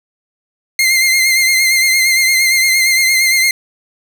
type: tone with vibrato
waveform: sawtooth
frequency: 2100 Hz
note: C7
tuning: 6 cents sharp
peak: -6 dBFS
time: 0.79-3.51 s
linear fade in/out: 2 ms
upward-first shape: triangle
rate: 8.7 Hz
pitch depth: 46 cents each way
effects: none